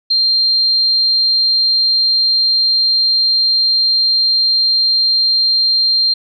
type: tone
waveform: sine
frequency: 4180 Hz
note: C8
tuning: 2 cents flat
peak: -10 dBFS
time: 0.1-6.14 s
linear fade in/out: 10 ms
effects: none